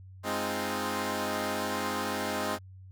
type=chord; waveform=10% pulse; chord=F minor seventh; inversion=first; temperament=equal; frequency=207.7 / 261.6 / 311.1 / 349.2 Hz; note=Ab3 / C4 / Eb4 / F4; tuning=0 / 0 / 0 / 0 cents; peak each=-26 / -26 / -29 / -31 dBFS; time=0.23-2.59 s; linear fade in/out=50 ms; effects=added 94 Hz sine -46 dBFS peak until 2.91 s